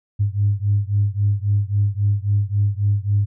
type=beating tone pair; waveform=sine; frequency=100.4 / 104.1 Hz; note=G2 / G#2; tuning=+42 / +5 cents; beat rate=3.7 Hz; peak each=-18 / -19 dBFS; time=0.19-3.26 s; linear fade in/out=20 ms; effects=tanh soft clip ceiling -8 dBFS